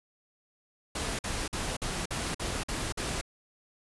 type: noise bursts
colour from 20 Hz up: pink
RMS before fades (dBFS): -33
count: 8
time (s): 0.95-3.213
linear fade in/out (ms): 5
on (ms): 240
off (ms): 49
effects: resampled to 24000 Hz